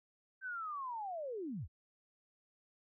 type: linear sweep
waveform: sine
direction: down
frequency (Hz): 1568 to 51.91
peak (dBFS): -39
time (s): 0.41-1.68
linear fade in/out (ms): 50
effects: none